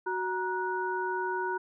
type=tone cluster; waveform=sine; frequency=371 / 943 / 1472 Hz; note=F#4 / A#5 / F#6; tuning=+5 / +20 / -9 cents; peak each=-33 / -32 / -35 dBFS; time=0.06-1.58 s; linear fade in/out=10 ms; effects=none